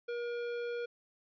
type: tone with tanh clipping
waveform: sine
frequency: 476.6 Hz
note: A#4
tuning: 38 cents sharp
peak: -37 dBFS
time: 0.08-0.86 s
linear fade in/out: 10 ms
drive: 16 dB
effects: resampled to 11025 Hz